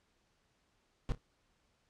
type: noise with echo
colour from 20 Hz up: brown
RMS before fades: -32 dBFS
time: 1.09-1.12 s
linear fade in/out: 0 ms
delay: 28 ms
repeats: 2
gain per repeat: -14 dB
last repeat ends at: 1.176 s
effects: pink hiss -75 dBFS RMS until 1.89 s + low-pass 7000 Hz 12 dB/octave